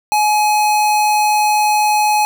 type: tone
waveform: square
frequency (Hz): 844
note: G#5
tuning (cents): +28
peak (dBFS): -12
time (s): 0.12-2.25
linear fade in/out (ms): 0
effects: none